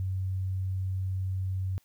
sine tone, 94.3 Hz, F#2, 33 cents sharp, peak -28 dBFS, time 0-1.78 s, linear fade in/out 0 ms, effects white hiss -68 dBFS RMS until 1.84 s

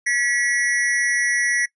square tone with amplitude modulation, 1939 Hz, B6, 32 cents flat, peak -15 dBFS, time 0.06-1.66 s, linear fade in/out 10 ms, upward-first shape sine, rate 238 Hz, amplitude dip 90%, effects noise-tail reverb RT60 0.1 s tail -21 dB re dry + resampled to 24000 Hz

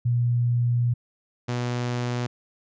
sine / sawtooth tone pair in turn, 120.4 / 122.15 Hz, B2 / B2, -44 / -19 cents, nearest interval unison, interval 25 cents, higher second, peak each -19 / -21 dBFS, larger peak first, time 0.05-0.94 / 1.48-2.27 s, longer first, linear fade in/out 10 ms, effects resampled to 16000 Hz

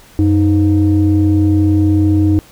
sine tone pair together, 92.5 / 311.1 Hz, F#2 / D#4, 0 / 0 cents, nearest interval octave + major sixth, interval 2100 cents, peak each -10 dBFS, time 0.19-2.39 s, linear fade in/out 0 ms, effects tanh soft clip ceiling -3 dBFS + pink hiss -43 dBFS RMS until 2.51 s

